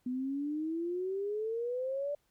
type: exponential sweep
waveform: sine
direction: up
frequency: 246.9 to 587.3 Hz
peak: -32 dBFS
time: 0.06-2.15 s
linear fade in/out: 5 ms
effects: pink hiss -75 dBFS RMS until 2.3 s